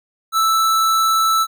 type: tone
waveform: square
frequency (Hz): 1318.5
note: E6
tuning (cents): 0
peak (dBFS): -14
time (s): 0.32-1.47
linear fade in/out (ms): 50
effects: none